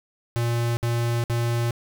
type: tone bursts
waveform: square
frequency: 118 Hz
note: A#2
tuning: 22 cents sharp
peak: -22 dBFS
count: 3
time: 0.36-1.708 s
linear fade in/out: 0 ms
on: 410 ms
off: 59 ms
effects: none